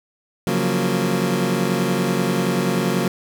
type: chord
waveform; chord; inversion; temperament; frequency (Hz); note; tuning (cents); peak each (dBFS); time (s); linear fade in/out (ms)
25% pulse; Gb major seventh; second; equal; 138.59 / 174.61 / 185 / 233.1; Db3 / F3 / Gb3 / Bb3; 0 / 0 / 0 / 0; -22 / -22 / -18 / -20; 0.47-3.08; 2
effects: none